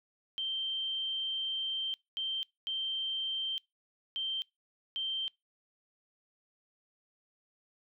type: tone bursts at uneven times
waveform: sine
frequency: 3136 Hz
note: G7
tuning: in tune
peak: -32 dBFS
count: 5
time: 0.38-1.94 / 2.17-2.43 / 2.67-3.58 / 4.16-4.42 / 4.96-5.28 s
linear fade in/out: 0 ms
effects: noise-tail reverb RT60 0.2 s tail -24 dB re dry